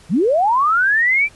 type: linear sweep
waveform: sine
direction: up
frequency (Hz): 130.81 to 2375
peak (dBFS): -12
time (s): 0.09-1.29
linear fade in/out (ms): 50
effects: pink hiss -47 dBFS RMS until 1.35 s + resampled to 24000 Hz